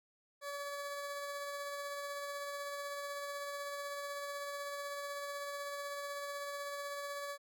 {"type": "tone with tremolo", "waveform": "20% pulse", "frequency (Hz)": 570, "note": "C#5", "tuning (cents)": 48, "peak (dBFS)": -34, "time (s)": [0.41, 7.38], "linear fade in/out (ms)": 50, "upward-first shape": "triangle", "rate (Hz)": 16, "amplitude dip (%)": 30, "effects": []}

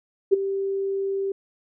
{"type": "tone with ADSR envelope", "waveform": "sine", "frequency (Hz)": 391.3, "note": "G4", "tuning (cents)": -3, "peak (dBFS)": -10, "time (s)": [0.31, 1.32], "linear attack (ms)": 24, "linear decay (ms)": 15, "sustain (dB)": -13, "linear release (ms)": 4, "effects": []}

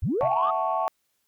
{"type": "linear sweep", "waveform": "sine", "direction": "up", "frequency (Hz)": [48.56, 1279], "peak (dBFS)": -22, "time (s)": [0.02, 0.51], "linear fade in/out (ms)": 10}
{"type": "chord", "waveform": "sine", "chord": "F# minor seventh", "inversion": "third", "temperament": "equal", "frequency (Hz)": [659.3, 740, 880, 1108.7], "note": ["E5", "F#5", "A5", "C#6"], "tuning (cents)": [0, 0, 0, 0], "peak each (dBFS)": -28, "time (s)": [0.21, 0.88], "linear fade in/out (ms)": 0}
{"type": "tone with exponential decay", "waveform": "sine", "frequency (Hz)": 130.81, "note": "C3", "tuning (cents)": 0, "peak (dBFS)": -28, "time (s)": [0.23, 0.42], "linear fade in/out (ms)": 0, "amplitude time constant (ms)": 40}
{"effects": ["tanh soft clip ceiling -14 dBFS", "white hiss -73 dBFS RMS until 1.27 s"]}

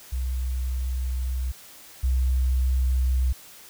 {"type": "tone pair in turn", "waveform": "sine", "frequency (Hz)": [63.5, 63.94], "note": ["B1", "C2"], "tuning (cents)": [49, -39], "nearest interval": "unison", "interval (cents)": 12, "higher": "second", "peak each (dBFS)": [-24, -19], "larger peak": "second", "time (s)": [[0.12, 1.52], [2.03, 3.33]], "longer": "first", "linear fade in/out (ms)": 10, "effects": ["white hiss -47 dBFS RMS until 3.69 s"]}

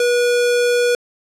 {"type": "tone", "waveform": "square", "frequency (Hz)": 484.7, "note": "B4", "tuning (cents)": -32, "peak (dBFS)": -14, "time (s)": [0, 0.95], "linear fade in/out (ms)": 2, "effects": ["low-pass 10000 Hz 12 dB/octave"]}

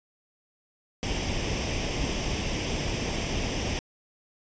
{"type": "noise with comb filter", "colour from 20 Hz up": "pink", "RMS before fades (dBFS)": -29, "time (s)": [1.03, 3.79], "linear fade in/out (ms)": 0, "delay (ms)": 0.36, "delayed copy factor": 0.65, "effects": ["resampled to 16000 Hz"]}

